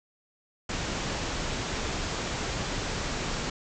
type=low-pass noise; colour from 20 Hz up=pink; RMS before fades=-32 dBFS; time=0.69-3.5 s; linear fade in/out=5 ms; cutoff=7600 Hz; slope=96 dB/octave; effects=none